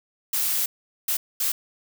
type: noise bursts at uneven times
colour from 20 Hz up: blue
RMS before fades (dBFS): -24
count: 3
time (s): 0.33-0.66 / 1.08-1.17 / 1.4-1.52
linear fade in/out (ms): 5
effects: none